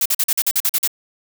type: noise bursts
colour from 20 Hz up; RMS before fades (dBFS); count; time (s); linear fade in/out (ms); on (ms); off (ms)
blue; -17; 10; 0.01-0.876; 5; 47; 44
effects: none